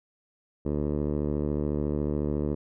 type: tone with low-pass filter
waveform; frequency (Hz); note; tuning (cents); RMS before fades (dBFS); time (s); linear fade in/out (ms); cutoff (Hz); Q
10% pulse; 74; D2; +14; -28; 0.65-2.55; 10; 490; 1.2
effects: none